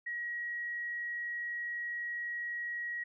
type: tone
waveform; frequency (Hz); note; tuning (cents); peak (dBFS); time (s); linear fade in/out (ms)
sine; 1904; A#6; +36; -35; 0.06-3.04; 10
effects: none